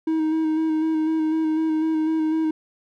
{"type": "tone with vibrato", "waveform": "triangle", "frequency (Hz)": 316.2, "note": "D#4", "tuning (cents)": 28, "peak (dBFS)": -17, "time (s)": [0.07, 2.51], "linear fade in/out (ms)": 5, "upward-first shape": "square", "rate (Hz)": 4, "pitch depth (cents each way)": 18, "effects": []}